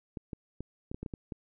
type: clicks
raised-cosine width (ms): 3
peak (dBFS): -25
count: 9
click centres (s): 0.172 / 0.332 / 0.606 / 0.915 / 0.945 / 1.03 / 1.062 / 1.138 / 1.322
effects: none